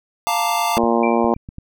square chord, Bb major seventh, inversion second, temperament equal with one note detuned, 698.5 / 880 / 929.1 / 1174.7 Hz, F5 / A5 / Bb5 / D6, 0 / 0 / -6 / 0 cents, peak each -23 / -23 / -24 / -25 dBFS, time 0.27-0.78 s, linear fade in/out 0 ms
harmonic tone, 116.54 Hz, A#2, in tune, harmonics 2 / 3 / 4 / 5 / 6 / 7 / 8 / 9, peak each -19 / -21 / -22 / -23 / -24 / -24 / -25 / -26 dBFS, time 0.77-1.34 s, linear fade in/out 0 ms
clicks, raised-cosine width 5 ms, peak -20 dBFS, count 5, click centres 0.837 / 1.245 / 1.364 / 1.489 / 1.584 s
sine tone with exponential decay, 2349 Hz, D7, in tune, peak -22 dBFS, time 1.03-1.37 s, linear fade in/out 5 ms, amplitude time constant 73 ms
effects none

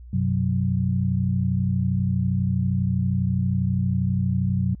sine tone cluster, 95.2 / 127.6 / 185.2 Hz, F#2 / C3 / F#3, +50 / -43 / +2 cents, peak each -24 dBFS, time 0.13-4.75 s, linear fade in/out 5 ms, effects added 60 Hz sine -39 dBFS peak until 4.8 s

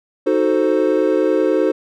triangle chord, D# diminished seventh, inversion none, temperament equal, 311.1 / 370 / 440 / 523.3 Hz, D#4 / F#4 / A4 / C5, 0 / 0 / 0 / 0 cents, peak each -17 dBFS, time 0.26-1.72 s, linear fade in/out 10 ms, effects none

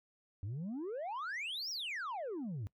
sine exponential two-way sweep, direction up then down, 91.4 to 5780 to 91.4 Hz, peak -35 dBFS, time 0.43-2.67 s, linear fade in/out 0 ms, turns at 1.7 s, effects noise-tail reverb RT60 0.1 s tail -24 dB re dry + tanh soft clip ceiling -37 dBFS

